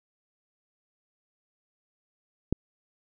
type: click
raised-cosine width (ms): 3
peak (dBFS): -11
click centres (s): 2.526
effects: none